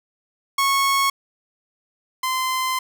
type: tone pair in turn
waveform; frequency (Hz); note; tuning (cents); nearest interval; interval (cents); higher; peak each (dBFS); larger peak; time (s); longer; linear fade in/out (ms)
sawtooth; 1100 / 1034.7; C#6 / C6; -14 / -20; minor second; 106; first; -13 / -17; first; 0.58-1.1 / 2.23-2.79; second; 5
effects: none